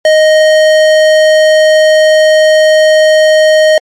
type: tone with tanh clipping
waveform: sine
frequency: 622.3 Hz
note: D#5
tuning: in tune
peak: -5 dBFS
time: 0.05-3.78 s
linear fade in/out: 2 ms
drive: 18 dB
effects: MP3 64 kbps